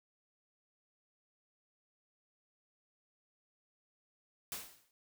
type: noise with exponential decay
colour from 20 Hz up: white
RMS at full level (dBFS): -39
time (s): 4.52-4.91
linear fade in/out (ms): 1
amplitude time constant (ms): 84
effects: none